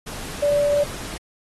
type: tone in noise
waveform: sine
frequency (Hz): 580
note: D5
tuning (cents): -22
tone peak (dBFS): -16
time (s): 0.42-0.84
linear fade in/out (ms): 10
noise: pink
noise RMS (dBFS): -34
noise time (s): 0.06-1.18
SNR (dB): +15
effects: AAC 32 kbps